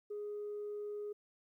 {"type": "tone", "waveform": "sine", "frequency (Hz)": 415.3, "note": "G#4", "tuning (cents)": 0, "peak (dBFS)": -38, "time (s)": [0.1, 1.13], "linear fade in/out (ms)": 10, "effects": ["tanh soft clip ceiling -36 dBFS", "13-bit"]}